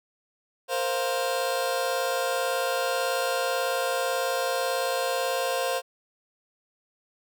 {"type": "chord", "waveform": "sawtooth", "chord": "Bb suspended second", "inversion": "none", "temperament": "just", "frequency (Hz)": [466.2, 524.4, 699.2], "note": ["Bb4", "C5", "F5"], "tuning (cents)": [0, 4, 2], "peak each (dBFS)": [-29, -23, -26], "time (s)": [0.68, 5.82], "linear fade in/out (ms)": 50, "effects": []}